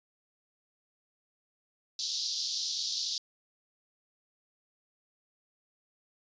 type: band-pass noise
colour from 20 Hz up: white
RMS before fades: -34 dBFS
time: 1.99-3.18 s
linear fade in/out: 2 ms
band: 3700 to 5700 Hz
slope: 48 dB/octave
effects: resampled to 16000 Hz